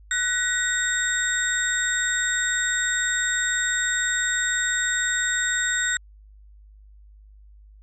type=tone cluster; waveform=sine; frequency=1486 / 1908 / 3693 / 7560 Hz; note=F#6 / A#6 / A#7 / A#8; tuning=+7 / +40 / -17 / +23 cents; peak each=-25 / -27 / -31 / -26 dBFS; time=0.11-5.97 s; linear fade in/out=2 ms; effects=added 51 Hz sine -46 dBFS peak until 7.82 s